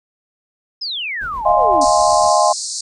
sine exponential sweep, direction down, 5274 to 257.8 Hz, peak -21 dBFS, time 0.81-1.85 s, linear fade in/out 10 ms
brown noise with tremolo, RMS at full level -34 dBFS, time 1.21-2.31 s, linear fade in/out 5 ms, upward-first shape triangle, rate 7.9 Hz, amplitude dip 65%
sine chord, F minor seventh, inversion third, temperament equal, 622.3 / 698.5 / 830.6 / 1046.5 Hz, Eb5 / F5 / Ab5 / C6, 0 / 0 / 0 / 0 cents, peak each -16 dBFS, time 1.45-2.53 s, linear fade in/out 10 ms
pink band-pass noise, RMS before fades -25 dBFS, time 1.81-2.81 s, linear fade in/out 5 ms, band 4200 to 9000 Hz, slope 96 dB/octave
effects none

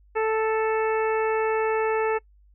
harmonic tone, 440 Hz, A4, in tune, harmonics 1 / 2 / 3 / 4 / 5 / 6, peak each -22 / -28 / -32 / -34 / -36 / -38 dBFS, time 0.15-2.19 s, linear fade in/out 20 ms, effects noise-tail reverb RT60 0.1 s tail -24 dB re dry + added 50 Hz sine -53 dBFS peak until 2.54 s

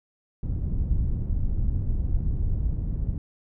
pink low-pass noise, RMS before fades -25 dBFS, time 0.43-3.18 s, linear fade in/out 2 ms, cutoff 110 Hz, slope 12 dB/octave, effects none

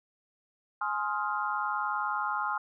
sine chord, F minor seventh, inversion first, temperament just, 838.1 / 1047.7 / 1257.2 / 1396.9 Hz, Ab5 / C6 / Eb6 / F6, +16 / +2 / +18 / 0 cents, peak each -34 dBFS, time 0.81-2.58 s, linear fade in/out 5 ms, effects none

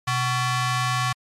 sawtooth ring-modulated tone, 622.3 Hz, D#5, in tune, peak -14 dBFS, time 0.07-1.13 s, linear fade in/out 10 ms, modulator 496 Hz, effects low-pass 9000 Hz 12 dB/octave + MP3 96 kbps

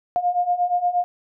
sine beating tone pair, 705 / 713.5 Hz, F5 / F5, +16 / +37 cents, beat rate 8.5 Hz, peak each -23 / -20 dBFS, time 0.16-1.04 s, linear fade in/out 0 ms, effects none

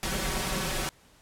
pink noise with comb filter, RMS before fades -30 dBFS, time 0.03-0.89 s, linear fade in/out 0 ms, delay 5.3 ms, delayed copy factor +0.9, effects pink hiss -59 dBFS RMS until 1.21 s + low-pass 12000 Hz 12 dB/octave

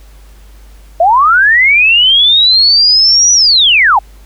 sine linear two-way sweep, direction up then down, 639 to 5910 to 735 Hz, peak -4 dBFS, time 1-3.99 s, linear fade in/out 5 ms, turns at 3.33 s, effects added 50 Hz sine -34 dBFS peak until 4.25 s + pink hiss -46 dBFS RMS until 4.25 s

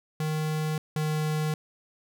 square tone pair in turn, 155 / 154.11 Hz, D#3 / D#3, -6 / -16 cents, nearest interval unison, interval 10 cents, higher first, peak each -27 / -26 dBFS, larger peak second, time 0.2-0.78 / 0.96-1.54 s, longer neither, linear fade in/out 2 ms, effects none

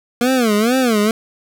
25% pulse tone with vibrato, 233.1 Hz, A#3, in tune, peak -9 dBFS, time 0.21-1.11 s, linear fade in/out 2 ms, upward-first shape sine, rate 2.2 Hz, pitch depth 210 cents each way, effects none

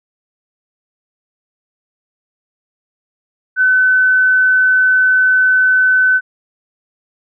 sine tone, 1513 Hz, F#6, 38 cents sharp, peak -8 dBFS, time 3.56-6.21 s, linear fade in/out 50 ms, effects none

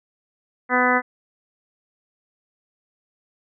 harmonic tone, 249.9 Hz, B3, 21 cents sharp, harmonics 1 / 2 / 3 / 4 / 5 / 6 / 7 / 8, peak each -24 / -24 / -24 / -24 / -24 / -24 / -24 / -24 dBFS, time 0.69-1.02 s, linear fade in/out 50 ms, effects none

